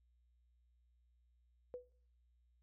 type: tone with exponential decay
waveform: sine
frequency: 495.4 Hz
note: B4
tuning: 5 cents sharp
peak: -40 dBFS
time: 1.74-1.92 s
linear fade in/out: 0 ms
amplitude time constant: 39 ms
effects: noise-tail reverb RT60 0.6 s tail -23 dB re dry + added 60 Hz sine -70 dBFS peak until 2.62 s